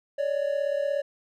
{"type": "tone pair together", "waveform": "triangle", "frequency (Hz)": [561.2, 598], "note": ["C#5", "D5"], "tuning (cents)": [21, 31], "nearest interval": "minor second", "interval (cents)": 110, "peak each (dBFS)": [-24, -27], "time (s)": [0.18, 1.02], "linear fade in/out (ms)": 10, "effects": []}